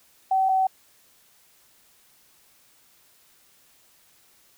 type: tone pair in turn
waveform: sine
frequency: 764 / 760.3 Hz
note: G5 / F#5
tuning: -45 / +47 cents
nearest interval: unison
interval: 8 cents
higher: first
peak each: -18 dBFS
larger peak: neither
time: 0.31-0.49 / 0.49-0.67 s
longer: neither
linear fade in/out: 5 ms
effects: white hiss -59 dBFS RMS until 4.57 s